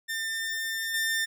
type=tone with level steps; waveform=sawtooth; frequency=1799 Hz; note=A6; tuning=38 cents sharp; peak=-26 / -22 dBFS; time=0.08-1.26 s; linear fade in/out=20 ms; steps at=0.94 s; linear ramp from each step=2 ms; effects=none